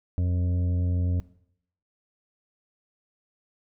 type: harmonic tone with a mistuned harmonic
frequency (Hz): 89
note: F2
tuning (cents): +33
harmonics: 1 / 2 / 3 / 5 / 6 / 7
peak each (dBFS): -22 / -34 / -37 / -46 / -48 / -49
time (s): 0.18-1.2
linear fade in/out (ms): 0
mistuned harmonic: 1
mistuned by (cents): -23
effects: noise-tail reverb RT60 0.7 s tail -19 dB re dry